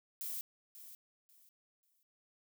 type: noise with echo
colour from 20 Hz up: violet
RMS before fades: -41 dBFS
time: 0.21-0.41 s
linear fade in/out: 0 ms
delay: 540 ms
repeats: 3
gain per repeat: -12 dB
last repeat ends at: 2.03 s
effects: none